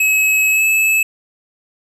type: tone with pitch glide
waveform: square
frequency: 2569 to 2603 Hz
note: E7 to E7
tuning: -45 to -22 cents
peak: -12 dBFS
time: 0-1.03 s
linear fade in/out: 5 ms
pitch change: +23 cents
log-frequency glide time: 0.5-0.66 s
effects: none